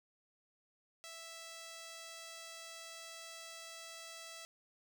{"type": "tone", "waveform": "5% pulse", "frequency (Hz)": 659.3, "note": "E5", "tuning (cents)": 0, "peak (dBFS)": -37, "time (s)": [1.04, 4.45], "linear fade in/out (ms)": 0, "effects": []}